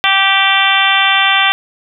harmonic tone, 389.9 Hz, G4, 9 cents flat, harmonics 2 / 3 / 4 / 5 / 6 / 7 / 8 / 9, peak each -17 / -17 / -17 / -17 / -17 / -17 / -17 / -17 dBFS, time 0.04-1.52 s, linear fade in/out 0 ms, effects none

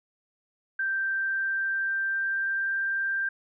sine tone with pitch glide, 1568 to 1580.7 Hz, G6 to G6, 0 to +14 cents, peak -25 dBFS, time 0.79-3.29 s, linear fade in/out 5 ms, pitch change +14 cents, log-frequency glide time 1.11-2.82 s, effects none

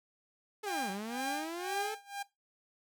sawtooth linear two-way sweep, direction down then up, 439.3 to 185 to 439.3 Hz, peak -34 dBFS, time 0.63-1.95 s, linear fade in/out 10 ms, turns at 0.9 s
sawtooth tone with tremolo, 802 Hz, G5, 39 cents sharp, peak -30 dBFS, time 0.66-2.23 s, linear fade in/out 10 ms, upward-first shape sine, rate 2 Hz, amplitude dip 95%
effects noise-tail reverb RT60 0.2 s tail -19 dB re dry

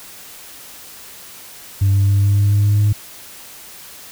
sine tone with pitch steps, 98.2 / 99 / 99.8 / 100.61 / 101.43 / 102.25 / 103.08 / 103.92 Hz, G2 / G2 / G2 / G2 / G#2 / G#2 / G#2 / G#2, +4 / +18 / +32 / +46 / -40 / -26 / -12 / +2 cents, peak -9 dBFS, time 1.81-2.93 s, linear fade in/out 10 ms, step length 140 ms, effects tanh soft clip ceiling -9 dBFS + white hiss -38 dBFS RMS until 4.11 s

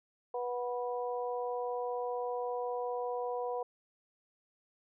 harmonic tone, 245.1 Hz, B3, 13 cents flat, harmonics 2 / 3 / 4, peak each -35 / -39 / -41 dBFS, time 0.34-3.63 s, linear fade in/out 5 ms, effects none

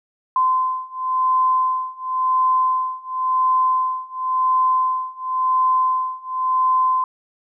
sine beating tone pair, 1030 / 1030.94 Hz, C6 / C6, -28 / -26 cents, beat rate 0.94 Hz, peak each -20 / -19 dBFS, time 0.36-7.04 s, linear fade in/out 2 ms, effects none

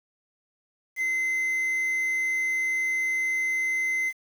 triangle tone with quantisation, 2059 Hz, C7, 28 cents flat, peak -22 dBFS, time 0.96-4.13 s, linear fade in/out 50 ms, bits 8, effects none

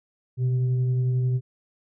sine tone with frequency modulation, 125.4 Hz, B2, 27 cents sharp, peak -20 dBFS, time 0.37-1.41 s, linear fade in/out 50 ms, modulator 262 Hz, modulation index 0.25, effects none

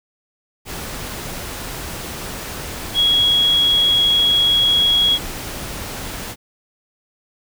sine tone in noise, 3322 Hz, G#7, in tune, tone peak -12 dBFS, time 2.94-5.19 s, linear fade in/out 50 ms, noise pink, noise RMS -29 dBFS, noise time 0.65-6.36 s, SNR +14 dB, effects none

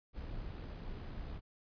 brown noise with amplitude modulation, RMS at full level -42 dBFS, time 0.13-1.41 s, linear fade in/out 50 ms, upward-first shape sine, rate 66.9 Hz, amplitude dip 35%, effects resampled to 11025 Hz

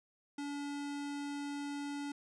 square tone, 286.2 Hz, D4, 45 cents flat, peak -39 dBFS, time 0.38-2.12 s, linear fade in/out 5 ms, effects resampled to 22050 Hz

